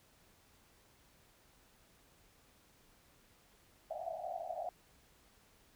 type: band-pass noise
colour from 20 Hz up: white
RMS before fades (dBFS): -42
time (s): 3.9-4.69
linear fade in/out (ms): 2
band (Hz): 630 to 740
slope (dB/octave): 96
effects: pink hiss -67 dBFS RMS until 5.75 s